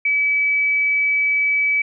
sine tone, 2291 Hz, D7, 44 cents flat, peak -15 dBFS, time 0.05-1.82 s, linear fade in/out 5 ms, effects none

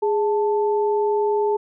sine tone pair together, 415.3 / 880 Hz, G#4 / A5, 0 / 0 cents, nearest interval octave + minor second, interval 1300 cents, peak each -18 / -24 dBFS, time 0.02-1.57 s, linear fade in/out 10 ms, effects none

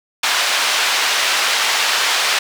white band-pass noise, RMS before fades -17 dBFS, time 0.23-2.39 s, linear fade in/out 5 ms, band 770 to 4100 Hz, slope 12 dB/octave, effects none

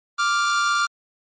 45% pulse tone pair together, 1174.6 / 1396.9 Hz, D6 / F6, 0 / 0 cents, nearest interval minor third, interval 300 cents, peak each -21 dBFS, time 0.18-0.87 s, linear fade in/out 20 ms, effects MP3 32 kbps

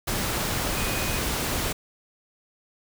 sine tone in noise, 2489 Hz, D#7, in tune, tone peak -35 dBFS, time 0.76-1.19 s, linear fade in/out 10 ms, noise pink, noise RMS -27 dBFS, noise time 0.07-1.73 s, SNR -11 dB, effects none

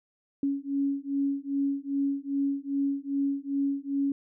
sine beating tone pair, 277.2 / 279.7 Hz, C#4 / C#4, 0 / +16 cents, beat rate 2.5 Hz, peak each -29 dBFS, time 0.43-4.12 s, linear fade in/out 2 ms, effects none

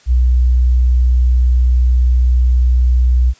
sine tone, 61.8 Hz, B1, 2 cents sharp, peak -8 dBFS, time 0.06-3.34 s, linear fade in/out 50 ms, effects white hiss -48 dBFS RMS until 3.39 s + resampled to 16000 Hz

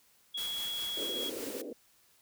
sine tone with pitch glide, 3337 to 3318 Hz, G#7 to G#7, +8 to -2 cents, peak -34 dBFS, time 0.34-1.3 s, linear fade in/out 10 ms, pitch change -10 cents, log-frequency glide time 0.89-1.19 s
white noise with tremolo, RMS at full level -42 dBFS, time 0.37-1.62 s, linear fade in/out 10 ms, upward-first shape sine, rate 4.9 Hz, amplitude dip 30%
white band-pass noise, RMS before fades -41 dBFS, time 0.97-1.73 s, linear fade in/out 5 ms, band 250 to 540 Hz, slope 48 dB/octave
effects white hiss -66 dBFS RMS until 2.21 s

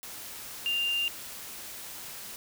sine tone in noise, 2794 Hz, F7, in tune, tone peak -26 dBFS, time 0.66-1.08 s, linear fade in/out 0 ms, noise white, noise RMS -42 dBFS, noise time 0.03-2.36 s, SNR +13 dB, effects none

